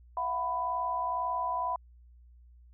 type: tone cluster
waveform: sine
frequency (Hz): 671 / 733 / 995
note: E5 / F#5 / B5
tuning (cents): +31 / -16 / +13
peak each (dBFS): -38 / -36 / -30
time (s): 0.17-1.76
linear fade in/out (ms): 2
effects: added 60 Hz sine -53 dBFS peak until 2.73 s